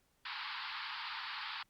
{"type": "band-pass noise", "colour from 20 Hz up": "pink", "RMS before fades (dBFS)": -43, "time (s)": [0.25, 1.63], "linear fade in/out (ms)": 5, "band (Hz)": [850, 4800], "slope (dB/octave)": 96, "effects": ["pink hiss -75 dBFS RMS until 1.69 s", "Opus 48 kbps"]}